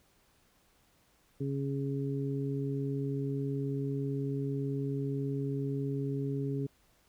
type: harmonic tone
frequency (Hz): 138.3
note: C#3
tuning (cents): -4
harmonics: 1 / 2 / 3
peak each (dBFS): -33 / -36 / -38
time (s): 1.4-6.67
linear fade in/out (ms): 10
effects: pink hiss -68 dBFS RMS until 7.08 s